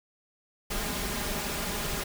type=noise with comb filter; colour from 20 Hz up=pink; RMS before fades=-32 dBFS; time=0.7-2.04 s; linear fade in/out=10 ms; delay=4.9 ms; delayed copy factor=+0.55; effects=none